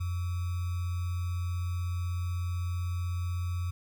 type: tone with sample-and-hold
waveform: sine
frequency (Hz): 88.4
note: F2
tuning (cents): +22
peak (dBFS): -29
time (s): 0-3.71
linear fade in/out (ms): 10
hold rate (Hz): 1225
effects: none